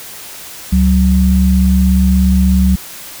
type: tone pair together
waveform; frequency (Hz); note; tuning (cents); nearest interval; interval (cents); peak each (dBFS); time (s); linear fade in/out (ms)
sine; 69.9 / 186.6; C#2 / F#3; +15 / +15; octave + perfect fourth; 1700; -10; 0.72-2.76; 10
effects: white hiss -31 dBFS RMS until 3.2 s